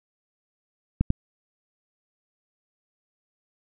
clicks, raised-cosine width 5 ms, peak -8 dBFS, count 2, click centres 1.01 / 1.104 s, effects none

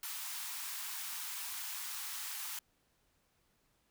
white high-pass noise, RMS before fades -42 dBFS, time 0.03-2.59 s, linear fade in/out 2 ms, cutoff 820 Hz, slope 48 dB/octave, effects pink hiss -75 dBFS RMS until 3.9 s

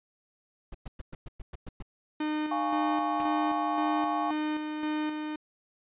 brown noise bursts, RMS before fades -38 dBFS, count 9, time 0.72-1.825 s, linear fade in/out 5 ms, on 25 ms, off 110 ms
45% pulse tone with tremolo, 305.1 Hz, D#4, 34 cents flat, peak -28 dBFS, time 2.2-5.36 s, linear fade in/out 5 ms, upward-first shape square, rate 1.9 Hz, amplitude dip 40%
sine chord, Db major, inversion first, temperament equal, 698.5 / 830.6 / 1108.7 Hz, F5 / Ab5 / Db6, 0 / 0 / 0 cents, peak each -32 dBFS, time 2.51-4.31 s, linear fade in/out 5 ms
pink noise with exponential decay, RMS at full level -38 dBFS, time 3.2-3.31 s, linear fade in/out 0 ms, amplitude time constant 23 ms
effects resampled to 8000 Hz

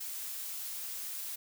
blue noise, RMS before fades -40 dBFS, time 0-1.36 s, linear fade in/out 10 ms, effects none

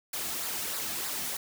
white noise with flanger, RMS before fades -34 dBFS, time 0.13-1.37 s, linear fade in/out 5 ms, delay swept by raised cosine 0.32 to 2.12 ms, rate 3.2 Hz, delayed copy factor -0.5, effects none

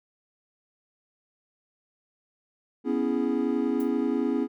triangle chord, C# minor seventh, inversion third, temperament equal, 246.9 / 277.2 / 329.6 / 415.3 Hz, B3 / C#4 / E4 / G#4, 0 / 0 / 0 / 0 cents, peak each -26 / -26 / -28 / -29 dBFS, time 2.84-4.48 s, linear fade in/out 50 ms
violet noise with exponential decay, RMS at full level -41 dBFS, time 3.8-3.92 s, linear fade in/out 1 ms, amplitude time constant 24 ms
effects none

